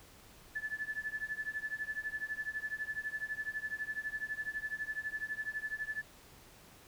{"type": "tone with tremolo", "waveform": "sine", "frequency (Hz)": 1737, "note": "A6", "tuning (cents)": -23, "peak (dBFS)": -32, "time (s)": [0.55, 6.02], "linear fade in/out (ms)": 10, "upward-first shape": "triangle", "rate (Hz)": 12, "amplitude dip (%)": 100, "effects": ["pink hiss -58 dBFS RMS until 6.87 s"]}